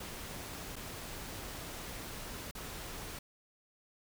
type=noise with dropouts; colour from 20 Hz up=pink; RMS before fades=-44 dBFS; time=0-3.19 s; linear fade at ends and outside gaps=5 ms; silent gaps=0.758-0.763 / 2.512-2.55 s; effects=none